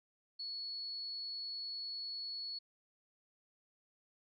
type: tone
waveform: sine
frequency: 4390 Hz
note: C#8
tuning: 18 cents flat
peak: -40 dBFS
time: 0.39-2.59 s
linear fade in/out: 10 ms
effects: none